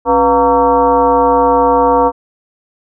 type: tone with frequency modulation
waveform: sine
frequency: 706 Hz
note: F5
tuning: 19 cents sharp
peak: -7 dBFS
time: 0.05-2.12 s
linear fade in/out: 50 ms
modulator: 215 Hz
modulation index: 1.8
effects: none